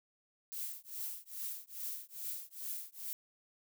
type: noise with tremolo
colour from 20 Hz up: violet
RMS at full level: -39 dBFS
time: 0.52-3.13 s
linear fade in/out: 0 ms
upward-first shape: triangle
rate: 2.4 Hz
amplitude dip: 100%
effects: none